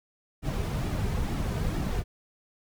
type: noise with flanger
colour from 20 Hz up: brown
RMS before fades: -29 dBFS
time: 0.42-2.04 s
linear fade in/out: 50 ms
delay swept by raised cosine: 1.9 to 3.7 ms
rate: 2.2 Hz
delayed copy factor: -0.5
effects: none